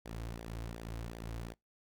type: tone with flanger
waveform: sawtooth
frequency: 56.8 Hz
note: A#1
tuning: 44 cents flat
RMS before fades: -43 dBFS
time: 0.05-1.54 s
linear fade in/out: 10 ms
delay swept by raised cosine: 0.73 to 5.23 ms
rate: 2.7 Hz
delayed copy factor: -0.65
effects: noise-tail reverb RT60 0.2 s tail -26 dB re dry